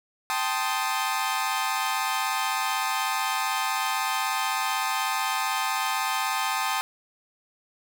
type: chord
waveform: sawtooth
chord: A half-diminished seventh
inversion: third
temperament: equal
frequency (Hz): 784 / 880 / 1046.5 / 1244.5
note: G5 / A5 / C6 / Eb6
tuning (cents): 0 / 0 / 0 / 0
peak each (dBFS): -27 / -26 / -27 / -27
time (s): 0.3-6.81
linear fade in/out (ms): 0
effects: none